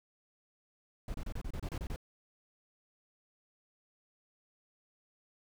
brown noise bursts, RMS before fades -38 dBFS, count 10, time 1.08-1.961 s, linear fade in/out 2 ms, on 62 ms, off 29 ms, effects none

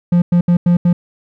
triangle tone bursts at uneven times, 174.61 Hz, F3, in tune, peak -6 dBFS, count 5, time 0.12-0.22 / 0.32-0.41 / 0.48-0.57 / 0.66-0.77 / 0.85-0.93 s, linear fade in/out 5 ms, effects none

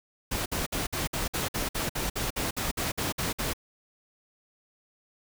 pink noise bursts, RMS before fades -30 dBFS, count 16, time 0.31-3.535 s, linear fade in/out 10 ms, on 150 ms, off 55 ms, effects none

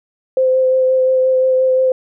sine tone with vibrato, 518 Hz, C5, 17 cents flat, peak -10 dBFS, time 0.37-1.92 s, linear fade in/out 2 ms, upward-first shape sine, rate 5.7 Hz, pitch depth 12 cents each way, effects none

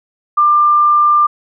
sine tone, 1192 Hz, D6, 25 cents sharp, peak -7 dBFS, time 0.37-1.27 s, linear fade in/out 10 ms, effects none

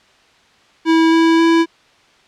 square tone with pitch steps, 325.6 / 328.2 / 330.9 Hz, E4 / E4 / E4, -21 / -8 / +7 cents, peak -10 dBFS, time 0.85-1.66 s, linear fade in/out 50 ms, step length 270 ms, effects white hiss -51 dBFS RMS until 2.27 s + low-pass 4000 Hz 12 dB/octave

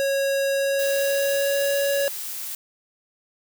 square tone with pitch glide, 550 to 559.6 Hz, C#5 to C#5, -14 to +16 cents, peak -21 dBFS, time 0-2.08 s, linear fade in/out 0 ms, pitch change +30 cents, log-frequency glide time 0.51-1.71 s
blue noise, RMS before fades -32 dBFS, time 0.79-2.55 s, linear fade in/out 2 ms
effects none

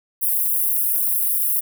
white high-pass noise, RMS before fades -20 dBFS, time 0.21-1.61 s, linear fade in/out 20 ms, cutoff 10000 Hz, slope 48 dB/octave, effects none

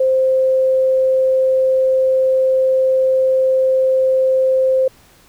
sine tone, 523.3 Hz, C5, in tune, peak -11 dBFS, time 0-4.88 s, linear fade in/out 5 ms, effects pink hiss -49 dBFS RMS until 5.28 s

